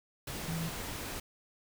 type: tone in noise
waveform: sine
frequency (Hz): 164.4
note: E3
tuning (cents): -4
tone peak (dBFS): -33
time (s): 0.48-0.69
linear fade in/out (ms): 5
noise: pink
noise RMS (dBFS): -40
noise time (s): 0.27-1.2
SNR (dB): +4
effects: none